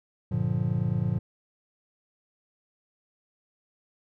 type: chord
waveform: triangle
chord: G minor seventh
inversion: none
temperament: just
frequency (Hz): 98 / 117.6 / 147 / 176.4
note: G2 / Bb2 / D3 / F3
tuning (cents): 0 / +16 / +2 / +18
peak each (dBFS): -30 / -26 / -28 / -28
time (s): 0.31-1.19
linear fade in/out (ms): 10
effects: none